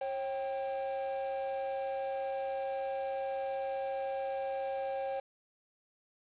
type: tone pair together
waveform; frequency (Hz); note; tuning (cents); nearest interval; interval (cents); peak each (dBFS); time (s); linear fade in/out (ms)
triangle; 542.3 / 784; C#5 / G5; -38 / 0; tritone; 638; -33 / -36; 0.01-5.2; 5
effects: resampled to 8000 Hz + 9-bit